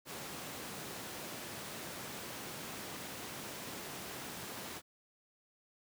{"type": "high-pass noise", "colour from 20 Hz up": "pink", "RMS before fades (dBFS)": -45, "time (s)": [0.05, 4.82], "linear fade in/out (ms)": 50, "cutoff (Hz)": 150, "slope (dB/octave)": 12, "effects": []}